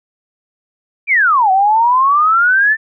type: exponential two-way sweep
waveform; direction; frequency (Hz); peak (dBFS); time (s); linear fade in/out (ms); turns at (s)
sine; down then up; 2440 to 743 to 1800; -8; 1.07-2.77; 50; 1.51
effects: none